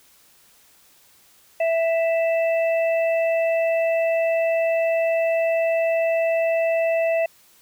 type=harmonic tone; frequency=660 Hz; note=E5; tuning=2 cents sharp; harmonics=1 / 3 / 4; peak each=-18 / -33 / -30 dBFS; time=1.6-7.26 s; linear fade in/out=5 ms; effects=white hiss -55 dBFS RMS until 7.61 s